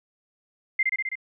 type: tone with echo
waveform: sine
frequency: 2090 Hz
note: C7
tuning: 2 cents flat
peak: -18 dBFS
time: 0.79-0.83 s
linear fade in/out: 5 ms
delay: 65 ms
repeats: 5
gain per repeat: -2 dB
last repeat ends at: 1.155 s
effects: none